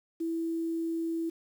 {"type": "tone with quantisation", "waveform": "sine", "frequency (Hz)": 330, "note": "E4", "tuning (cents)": 2, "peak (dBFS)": -29, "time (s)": [0.2, 1.3], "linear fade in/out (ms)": 10, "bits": 9, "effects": []}